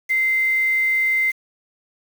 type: tone with quantisation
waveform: sine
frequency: 2079 Hz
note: C7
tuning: 12 cents flat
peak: -16 dBFS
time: 0.09-1.32 s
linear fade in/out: 20 ms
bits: 6
effects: none